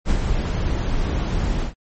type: noise with ADSR envelope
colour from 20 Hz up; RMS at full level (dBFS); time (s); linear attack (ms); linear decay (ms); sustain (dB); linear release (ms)
brown; -17; 0.05-1.74; 51; 75; -4; 120
effects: MP3 32 kbps